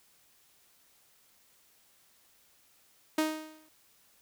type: tone with exponential decay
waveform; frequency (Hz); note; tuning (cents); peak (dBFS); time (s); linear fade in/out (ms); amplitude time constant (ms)
sawtooth; 312; D#4; +5; -20; 3.18-3.69; 5; 110
effects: white hiss -65 dBFS RMS until 4.21 s